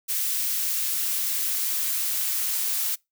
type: noise with high-pass filter sweep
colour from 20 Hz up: blue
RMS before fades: -26 dBFS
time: 0.08-2.96 s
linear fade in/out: 20 ms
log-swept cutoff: 1600 to 750 Hz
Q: 0.71
effects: noise-tail reverb RT60 0.2 s tail -25 dB re dry